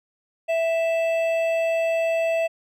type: tone pair together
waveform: triangle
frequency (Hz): 659.3 / 2637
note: E5 / E7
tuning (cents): 0 / 0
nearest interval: 2 octaves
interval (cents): 2400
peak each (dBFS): -18 / -29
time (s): 0.48-2.48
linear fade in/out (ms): 20
effects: none